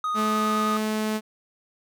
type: tone with vibrato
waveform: triangle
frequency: 1244.5 Hz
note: D#6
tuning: in tune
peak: -22 dBFS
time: 0.04-0.77 s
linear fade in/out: 2 ms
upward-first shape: square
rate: 9.8 Hz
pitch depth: 8 cents each way
type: tone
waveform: sawtooth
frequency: 215.9 Hz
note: A3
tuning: 33 cents flat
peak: -20 dBFS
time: 0.14-1.21 s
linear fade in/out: 50 ms
effects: none